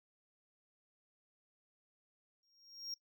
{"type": "tone with exponential growth", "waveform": "triangle", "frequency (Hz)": 5580, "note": "F8", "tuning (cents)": -2, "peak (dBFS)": -37, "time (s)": [2.43, 2.94], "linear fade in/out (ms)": 2, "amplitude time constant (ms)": 110, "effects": ["noise-tail reverb RT60 0.1 s tail -20 dB re dry"]}